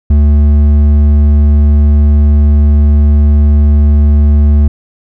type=tone with hard clipping; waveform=triangle; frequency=73.4 Hz; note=D2; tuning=in tune; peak=-5 dBFS; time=0.1-4.68 s; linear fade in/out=5 ms; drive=10 dB; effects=none